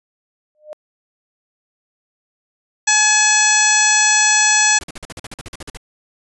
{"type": "tone with exponential growth", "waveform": "sine", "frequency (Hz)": 607, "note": "D#5", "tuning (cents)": -43, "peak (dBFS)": -25, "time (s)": [0.55, 0.73], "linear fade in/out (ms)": 0, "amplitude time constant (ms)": 38}
{"type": "harmonic tone", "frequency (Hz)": 850, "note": "G#5", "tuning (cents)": 40, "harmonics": [1, 2, 3, 4, 5, 6, 7, 8, 9], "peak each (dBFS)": [-21, -17, -20, -25, -24, -28, -17, -24, -17], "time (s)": [2.87, 4.79], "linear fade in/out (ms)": 10}
{"type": "noise bursts", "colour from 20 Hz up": "pink", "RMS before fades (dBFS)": -31, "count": 14, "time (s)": [4.81, 5.772], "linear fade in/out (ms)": 2, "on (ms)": 26, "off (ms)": 46}
{"effects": ["resampled to 24000 Hz"]}